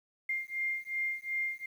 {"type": "beating tone pair", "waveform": "sine", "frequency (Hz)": [2109, 2111.7], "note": ["C7", "C7"], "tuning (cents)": [13, 15], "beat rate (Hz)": 2.7, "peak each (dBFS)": [-35, -35], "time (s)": [0.29, 1.66], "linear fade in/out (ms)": 5, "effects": ["10-bit"]}